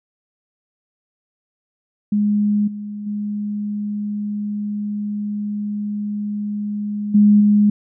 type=tone with level steps; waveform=sine; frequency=207.4 Hz; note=G#3; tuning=2 cents flat; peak=-14 / -26 / -21 / -8 / -10 dBFS; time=2.12-7.7 s; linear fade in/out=5 ms; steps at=2.67 / 3.06 / 7.14 / 7.4 s; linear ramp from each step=10 ms; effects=none